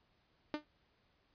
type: tone with exponential decay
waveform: sawtooth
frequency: 300 Hz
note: D4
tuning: 37 cents sharp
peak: -29 dBFS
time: 0.54-0.65 s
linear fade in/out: 1 ms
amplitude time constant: 22 ms
effects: pink hiss -74 dBFS RMS until 1.34 s + resampled to 11025 Hz